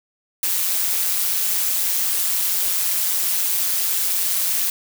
blue noise with amplitude modulation, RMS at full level -18 dBFS, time 0.43-4.7 s, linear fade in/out 2 ms, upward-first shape sine, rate 183 Hz, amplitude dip 60%, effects none

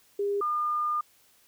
sine tone pair in turn, 403.9 / 1210.3 Hz, G#4 / D#6, -48 / -48 cents, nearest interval octave + perfect fifth, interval 1900 cents, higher second, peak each -25 dBFS, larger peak neither, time 0.19-0.41 / 0.41-1.01 s, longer second, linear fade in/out 5 ms, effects white hiss -62 dBFS RMS until 1.47 s

